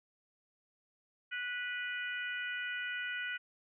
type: harmonic tone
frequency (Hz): 491.3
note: B4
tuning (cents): -9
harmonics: 3 / 4 / 5 / 6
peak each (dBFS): -38 / -42 / -44 / -46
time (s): 1.31-3.38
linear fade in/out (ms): 20
effects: none